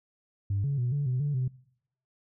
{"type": "tone with pitch steps", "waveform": "sine", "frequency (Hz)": [99.5, 140.6, 122.6, 143.6, 126.7, 145.2, 128.4], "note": ["G2", "C#3", "B2", "D3", "B2", "D3", "C3"], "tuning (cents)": [26, 25, -12, -39, 45, -19, -32], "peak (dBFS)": -24, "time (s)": [0.5, 1.48], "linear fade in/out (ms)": 5, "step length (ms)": 140, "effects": ["noise-tail reverb RT60 0.7 s tail -23 dB re dry", "tanh soft clip ceiling -22 dBFS"]}